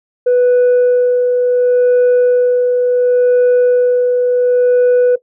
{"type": "tone with tremolo", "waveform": "sine", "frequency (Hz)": 493.9, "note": "B4", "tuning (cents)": 0, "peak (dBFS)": -4, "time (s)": [0.26, 5.16], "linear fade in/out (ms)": 10, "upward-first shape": "sine", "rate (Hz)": 0.7, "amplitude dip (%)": 40, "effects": ["noise-tail reverb RT60 0.1 s tail -17 dB re dry", "tanh soft clip ceiling -6 dBFS"]}